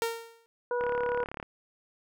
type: tone with exponential decay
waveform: sawtooth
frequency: 460 Hz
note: A#4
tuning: 23 cents flat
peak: -21 dBFS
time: 0.02-0.46 s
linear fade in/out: 0 ms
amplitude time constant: 95 ms
type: harmonic tone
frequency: 486.7 Hz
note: B4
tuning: 25 cents flat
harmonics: 1 / 2 / 3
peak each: -28 / -34 / -38 dBFS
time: 0.71-1.24 s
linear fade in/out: 2 ms
type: click train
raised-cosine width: 0.5 ms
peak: -22 dBFS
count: 23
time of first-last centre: 0.81-1.428 s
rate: 35.6 Hz
effects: none